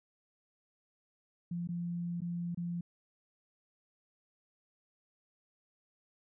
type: tone with dropouts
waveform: sine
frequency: 172.8 Hz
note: F3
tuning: 18 cents flat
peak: -34 dBFS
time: 1.51-2.81 s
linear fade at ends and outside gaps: 5 ms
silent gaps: 1.674-1.688 / 2.206-2.217 / 2.547-2.573 s
effects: none